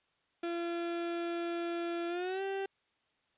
35% pulse tone with pitch glide, 341.4 to 389.9 Hz, F4 to G4, -39 to -9 cents, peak -32 dBFS, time 0.43-2.66 s, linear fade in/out 5 ms, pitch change +230 cents, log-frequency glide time 2.08-2.42 s, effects white hiss -75 dBFS RMS until 3.37 s + resampled to 8000 Hz

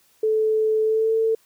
sine tone with pitch glide, 436 to 446.7 Hz, A4 to A4, -16 to +26 cents, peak -17 dBFS, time 0.23-1.35 s, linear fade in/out 5 ms, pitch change +42 cents, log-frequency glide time 0.83-1.14 s, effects white hiss -60 dBFS RMS until 1.45 s

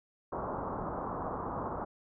white low-pass noise, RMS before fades -37 dBFS, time 0.32-1.85 s, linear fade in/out 10 ms, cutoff 1200 Hz, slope 48 dB/octave, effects none

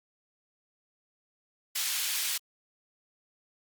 pink high-pass noise, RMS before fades -31 dBFS, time 1.75-2.38 s, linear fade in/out 10 ms, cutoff 2700 Hz, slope 12 dB/octave, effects Opus 48 kbps

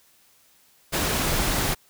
pink noise, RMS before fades -24 dBFS, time 0.92-1.75 s, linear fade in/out 20 ms, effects white hiss -59 dBFS RMS until 1.89 s

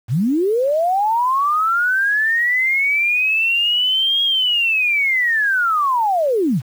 sine linear two-way sweep, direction up then down, 97.7 to 3289 to 97.7 Hz, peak -14 dBFS, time 0.08-6.62 s, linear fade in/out 50 ms, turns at 4.23 s, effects 7-bit

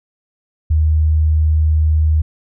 sine tone, 77.78 Hz, D#2, in tune, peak -10 dBFS, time 0.7-2.22 s, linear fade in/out 10 ms, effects none

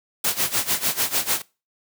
white noise with tremolo, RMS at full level -20 dBFS, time 0.24-1.42 s, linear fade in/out 5 ms, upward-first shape sine, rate 6.7 Hz, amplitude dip 85%, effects noise-tail reverb RT60 0.3 s tail -22 dB re dry + high-pass 100 Hz 12 dB/octave

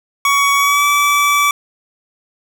25% pulse tone with pitch glide, 1124 to 1153.6 Hz, C#6 to D6, +24 to -31 cents, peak -7 dBFS, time 0.25-1.51 s, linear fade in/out 2 ms, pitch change +45 cents, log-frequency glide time 0.57-0.85 s, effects none

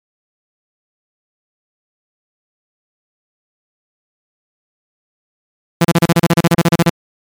sawtooth tone bursts, 168.9 Hz, E3, 42 cents sharp, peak -3 dBFS, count 16, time 5.81-6.897 s, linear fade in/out 5 ms, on 37 ms, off 33 ms, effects MP3 96 kbps

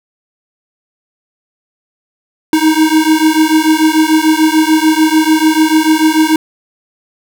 square beating tone pair, 311.1 / 317.9 Hz, D#4 / D#4, 0 / +37 cents, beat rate 6.8 Hz, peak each -11 dBFS, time 2.53-6.36 s, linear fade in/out 2 ms, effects none

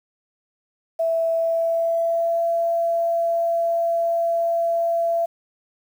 sine tone with pitch glide, 659.3 to 674.3 Hz, E5 to E5, 0 to +39 cents, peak -18 dBFS, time 0.99-5.26 s, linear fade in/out 10 ms, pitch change +39 cents, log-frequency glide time 1.32-2.46 s, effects 8-bit

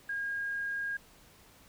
sine tone, 1626 Hz, G#6, 37 cents flat, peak -32 dBFS, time 0.09-0.97 s, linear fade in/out 5 ms, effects pink hiss -59 dBFS RMS until 1.68 s

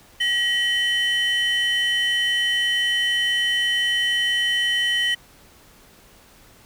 triangle tone pair together, 1911 / 3037 Hz, A#6 / F#7, +43 / +44 cents, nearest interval minor sixth, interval 801 cents, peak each -19 dBFS, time 0.2-5.15 s, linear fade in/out 10 ms, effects tanh soft clip ceiling -12 dBFS + pink hiss -51 dBFS RMS until 6.65 s

